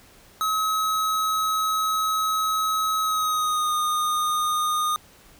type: tone with pitch glide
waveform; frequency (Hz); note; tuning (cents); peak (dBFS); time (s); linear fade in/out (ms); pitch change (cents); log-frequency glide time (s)
square; 1280 to 1227.9; D#6 to D#6; +49 to -23; -22; 0.41-4.96; 0; -72; 3.02-3.74
effects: pink hiss -52 dBFS RMS until 5.39 s